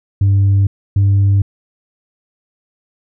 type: tone pair in turn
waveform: sine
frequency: 98.7 / 99.13 Hz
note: G2 / G2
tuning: +12 / +20 cents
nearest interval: unison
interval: 8 cents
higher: second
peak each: -6 dBFS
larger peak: neither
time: 0.21-0.67 / 0.96-1.42 s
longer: neither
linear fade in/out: 5 ms
effects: tanh soft clip ceiling -7 dBFS